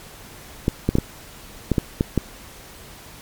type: clicks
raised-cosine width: 3 ms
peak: -4 dBFS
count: 8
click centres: 0.681 / 0.89 / 0.954 / 0.985 / 1.717 / 1.782 / 2.009 / 2.177 s
effects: pink hiss -42 dBFS RMS until 3.21 s + MP3 96 kbps